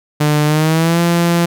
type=tone with pitch glide; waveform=sawtooth; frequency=149.7 to 170.97 Hz; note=D3 to F3; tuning=+33 to -37 cents; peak=-7 dBFS; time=0.2-1.46 s; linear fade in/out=10 ms; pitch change=+230 cents; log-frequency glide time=0.45-1 s; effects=none